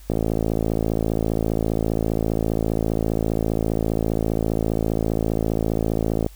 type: click train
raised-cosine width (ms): 2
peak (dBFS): -8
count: 340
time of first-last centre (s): 0.1-6.264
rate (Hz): 55
effects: added 50 Hz sine -41 dBFS peak until 6.35 s + white hiss -52 dBFS RMS until 6.35 s